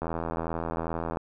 click train, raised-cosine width 1 ms, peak -17 dBFS, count 96, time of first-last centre 0.02-1.172 s, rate 82.5 Hz, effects none

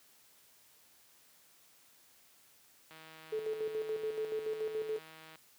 click train, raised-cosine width 0.3 ms, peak -37 dBFS, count 390, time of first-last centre 2.91-5.357 s, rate 159 Hz
sine tone with tremolo, 435.4 Hz, A4, 18 cents flat, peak -32 dBFS, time 3.32-4.99 s, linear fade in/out 10 ms, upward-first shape square, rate 7 Hz, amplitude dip 55%
effects white hiss -64 dBFS RMS until 5.58 s + high-pass 80 Hz 12 dB/octave

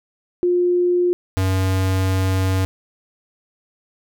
sine / square tone pair in turn, 354.8 / 94.52 Hz, F4 / F#2, +27 / +37 cents, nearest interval octave + major seventh, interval 2290 cents, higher first, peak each -14 / -17 dBFS, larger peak first, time 0.43-1.13 / 1.37-2.65 s, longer second, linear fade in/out 0 ms, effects none

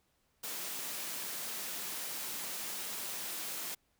white high-pass noise, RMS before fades -40 dBFS, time 0.43-3.75 s, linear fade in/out 10 ms, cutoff 150 Hz, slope 24 dB/octave, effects pink hiss -75 dBFS RMS until 3.99 s

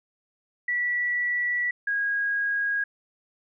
sine tone pair in turn, 1951 / 1640.6 Hz, B6 / G#6, -22 / -22 cents, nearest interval minor third, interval 300 cents, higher first, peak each -23 dBFS, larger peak neither, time 0.68-1.71 / 1.87-2.84 s, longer first, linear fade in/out 5 ms, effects none

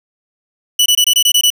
sawtooth tone bursts, 2960 Hz, F#7, in tune, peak -5 dBFS, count 8, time 0.79-1.503 s, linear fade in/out 5 ms, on 69 ms, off 23 ms, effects none

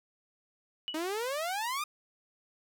sine tone with exponential decay, 2943 Hz, F#7, 10 cents flat, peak -30 dBFS, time 0.88-1.06 s, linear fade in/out 0 ms, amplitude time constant 39 ms
sawtooth exponential sweep, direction up, 303.3 to 1244.5 Hz, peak -28 dBFS, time 0.94-1.84 s, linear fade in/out 5 ms
effects none

